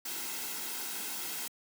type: noise with comb filter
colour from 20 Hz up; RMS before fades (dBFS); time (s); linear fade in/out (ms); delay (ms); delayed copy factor
white; -38; 0.05-1.48; 5; 1.7; -0.55
effects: high-pass 200 Hz 12 dB/octave